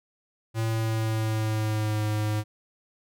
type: tone with pitch glide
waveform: square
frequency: 112.5 to 106.55 Hz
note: A2 to G#2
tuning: +39 to +45 cents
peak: -25 dBFS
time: 0.54-2.44 s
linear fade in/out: 50 ms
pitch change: -94 cents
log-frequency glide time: 0.68-2.04 s
effects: none